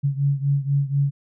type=beating tone pair; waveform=sine; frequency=139.2 / 143.3 Hz; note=C#3 / D3; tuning=+8 / -42 cents; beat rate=4.1 Hz; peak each=-20 / -23 dBFS; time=0.03-1.11 s; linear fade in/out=20 ms; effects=none